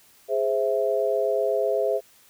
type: chord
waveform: sine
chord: Ab augmented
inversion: none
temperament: equal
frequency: 415.3 / 523.3 / 659.3 Hz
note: Ab4 / C5 / E5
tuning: 0 / 0 / 0 cents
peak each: -25 dBFS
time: 0.28-2.01 s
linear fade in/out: 50 ms
effects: white hiss -56 dBFS RMS until 2.29 s